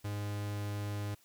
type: tone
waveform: 45% pulse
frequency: 102.9 Hz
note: G#2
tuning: 16 cents flat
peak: -35 dBFS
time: 0.04-1.15 s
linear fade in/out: 10 ms
effects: white hiss -66 dBFS RMS until 1.24 s